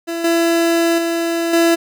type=tone with level steps; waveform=30% pulse; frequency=335.2 Hz; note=E4; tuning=29 cents sharp; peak=-18 / -10 / -14 / -8 dBFS; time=0.07-1.76 s; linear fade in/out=20 ms; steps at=0.24 / 0.98 / 1.53 s; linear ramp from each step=5 ms; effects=none